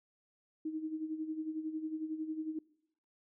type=tone with tremolo; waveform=sine; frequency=314.1 Hz; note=D#4; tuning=16 cents sharp; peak=-33 dBFS; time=0.65-2.59 s; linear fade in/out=5 ms; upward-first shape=sine; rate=11 Hz; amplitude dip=65%; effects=noise-tail reverb RT60 0.8 s tail -24 dB re dry